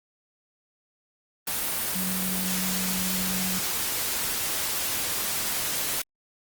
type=tone in noise; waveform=sine; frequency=185.8 Hz; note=F#3; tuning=7 cents sharp; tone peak=-30 dBFS; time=1.95-3.59 s; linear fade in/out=5 ms; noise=white; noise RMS=-28 dBFS; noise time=1.47-6.02 s; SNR=-5 dB; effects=Opus 32 kbps